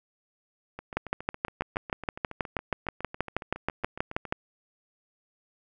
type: two click trains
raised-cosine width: 0.5 ms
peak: -11 / -23 dBFS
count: 22 / 26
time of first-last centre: 0.97-4.325 / 0.79-4.253 s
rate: 6.26 / 7.22 Hz
effects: none